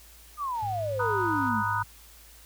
sine exponential sweep, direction down, 1235 to 200 Hz, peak -28 dBFS, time 0.37-1.64 s, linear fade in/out 50 ms
click train, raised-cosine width 0.2 ms, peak -38 dBFS, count 230, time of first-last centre 0.55-1.489 s, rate 244 Hz
sine tone, 104.3 Hz, G#2, 8 cents sharp, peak -34 dBFS, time 0.62-1.84 s, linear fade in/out 10 ms
sine chord, B major seventh, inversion third, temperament equal, 932.3 / 987.8 / 1244.5 / 1480 Hz, A#5 / B5 / D#6 / F#6, 0 / 0 / 0 / 0 cents, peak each -31 dBFS, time 0.99-1.83 s, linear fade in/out 10 ms
effects added 56 Hz sine -53 dBFS peak until 2.45 s + white hiss -53 dBFS RMS until 2.45 s

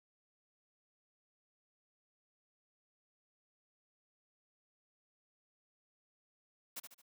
white noise with echo, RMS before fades -43 dBFS, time 6.76-6.8 s, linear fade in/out 10 ms, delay 73 ms, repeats 3, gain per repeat -7 dB, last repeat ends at 7.019 s, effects high-pass 200 Hz 12 dB/octave

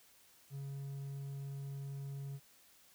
triangle tone, 138.6 Hz, C#3, in tune, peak -39 dBFS, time 0.5-2.4 s, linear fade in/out 50 ms, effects white hiss -65 dBFS RMS until 2.94 s

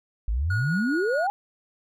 sine exponential sweep, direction up, 49.17 to 836 Hz, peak -22 dBFS, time 0.28-1.3 s, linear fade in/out 0 ms
triangle tone with tremolo, 1447 Hz, F#6, 39 cents flat, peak -25 dBFS, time 0.5-1.27 s, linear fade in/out 5 ms, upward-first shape sine, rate 4.9 Hz, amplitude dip 25%
effects none

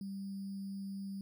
sine tone with sample-and-hold, 196 Hz, G3, in tune, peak -39 dBFS, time 0.01-1.21 s, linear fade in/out 2 ms, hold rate 4900 Hz, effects none

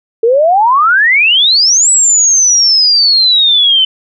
sine exponential two-way sweep, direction up then down, 440 to 7902 to 3033 Hz, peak -5 dBFS, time 0.23-3.85 s, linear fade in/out 5 ms, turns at 1.9 s, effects none

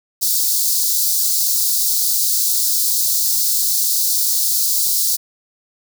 white high-pass noise, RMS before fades -17 dBFS, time 0.21-5.17 s, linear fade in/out 20 ms, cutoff 4100 Hz, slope 48 dB/octave, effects none

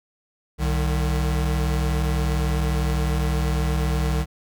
square tone pair together, 63.8 / 151.74 Hz, C2 / D#3, -43 / -43 cents, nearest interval octave + minor third, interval 1500 cents, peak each -22 / -26 dBFS, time 0.58-4.26 s, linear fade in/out 50 ms, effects none

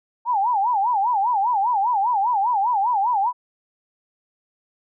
sine tone with vibrato, 879 Hz, A5, 2 cents flat, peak -17 dBFS, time 0.25-3.33 s, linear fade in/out 50 ms, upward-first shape sine, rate 5 Hz, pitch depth 220 cents each way, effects none

